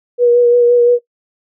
sine tone with vibrato, 481.8 Hz, B4, 43 cents flat, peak -6 dBFS, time 0.18-0.99 s, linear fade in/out 50 ms, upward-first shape sine, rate 5.8 Hz, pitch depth 20 cents each way, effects noise-tail reverb RT60 0.1 s tail -17 dB re dry

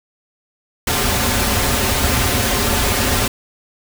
pink noise with comb filter, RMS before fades -17 dBFS, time 0.87-3.28 s, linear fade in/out 5 ms, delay 6.2 ms, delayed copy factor -0.7, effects none

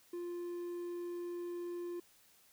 triangle tone, 349.2 Hz, F4, in tune, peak -37 dBFS, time 0.13-2 s, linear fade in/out 5 ms, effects white hiss -66 dBFS RMS until 2.52 s

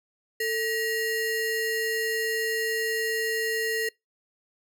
square ring-modulated tone, 1174.7 Hz, D6, in tune, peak -23 dBFS, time 0.4-3.89 s, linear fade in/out 5 ms, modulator 730 Hz, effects noise-tail reverb RT60 0.2 s tail -26 dB re dry

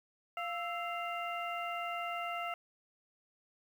harmonic tone with a mistuned harmonic, 695 Hz, F5, 9 cents flat, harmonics 1 / 2 / 3 / 4, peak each -39 / -40 / -44 / -44 dBFS, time 0.37-2.54 s, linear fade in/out 2 ms, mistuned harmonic 2, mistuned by -87 cents, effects 10-bit

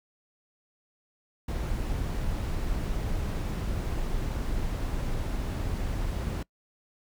brown noise, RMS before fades -30 dBFS, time 1.48-6.43 s, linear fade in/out 5 ms, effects noise-tail reverb RT60 0.1 s tail -24 dB re dry

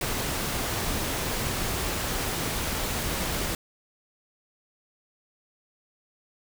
pink noise, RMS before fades -29 dBFS, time 0.01-3.55 s, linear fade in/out 2 ms, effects none

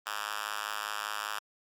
5% pulse tone with high-pass filter, 105.1 Hz, G#2, 21 cents sharp, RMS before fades -36 dBFS, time 0.06-1.39 s, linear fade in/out 5 ms, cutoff 1400 Hz, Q 1.6, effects MP3 96 kbps

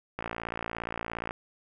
click train, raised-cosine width 0.5 ms, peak -18 dBFS, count 65, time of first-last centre 0.19-1.309 s, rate 57.2 Hz, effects none

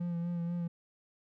triangle tone with vibrato, 171.9 Hz, F3, 27 cents flat, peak -30 dBFS, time 0-0.68 s, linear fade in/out 10 ms, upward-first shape sine, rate 4.1 Hz, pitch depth 27 cents each way, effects none

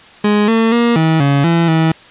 30% pulse tone with pitch steps, 208.2 / 225.8 / 236.2 / 160.4 / 140.6 / 167.8 / 161.1 Hz, G#3 / A3 / A#3 / E3 / C#3 / E3 / E3, +5 / +45 / +23 / -47 / +25 / +31 / -39 cents, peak -7 dBFS, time 0.24-1.92 s, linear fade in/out 5 ms, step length 240 ms, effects white hiss -40 dBFS RMS until 2.1 s + resampled to 8000 Hz

